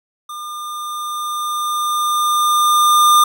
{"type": "tone with level ramp", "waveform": "square", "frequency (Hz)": 1204, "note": "D6", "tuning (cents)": 43, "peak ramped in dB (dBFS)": [-28, -8], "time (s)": [0.29, 3.24], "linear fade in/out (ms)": 5, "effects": []}